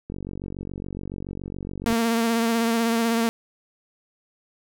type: click train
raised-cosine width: 3 ms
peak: -20 dBFS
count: 87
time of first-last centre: 0.1-1.926 s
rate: 47.1 Hz
type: tone with vibrato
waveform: sawtooth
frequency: 229.8 Hz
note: A#3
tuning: 25 cents flat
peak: -16 dBFS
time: 1.86-3.29 s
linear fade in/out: 0 ms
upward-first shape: triangle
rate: 16 Hz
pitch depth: 34 cents each way
effects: none